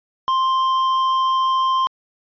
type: tone with tanh clipping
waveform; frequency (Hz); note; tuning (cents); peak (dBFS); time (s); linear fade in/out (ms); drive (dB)
sine; 1049; C6; +4; -17; 0.28-1.87; 0; 9
effects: resampled to 11025 Hz